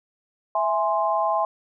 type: chord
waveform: sine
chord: E augmented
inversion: none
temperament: equal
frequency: 659.3 / 830.6 / 1046.5 Hz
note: E5 / G#5 / B#5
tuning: 0 / 0 / 0 cents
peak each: -24 dBFS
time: 0.55-1.45 s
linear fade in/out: 2 ms
effects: none